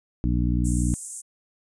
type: harmonic tone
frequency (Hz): 60.3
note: B1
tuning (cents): -41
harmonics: 1 / 2 / 3 / 4 / 5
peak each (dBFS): -23 / -26 / -28 / -29 / -30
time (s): 0.24-0.94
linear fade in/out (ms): 0
type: band-pass noise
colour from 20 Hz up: white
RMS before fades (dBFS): -37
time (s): 0.64-1.22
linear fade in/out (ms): 20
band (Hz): 7100 to 9600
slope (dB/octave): 48
effects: resampled to 24000 Hz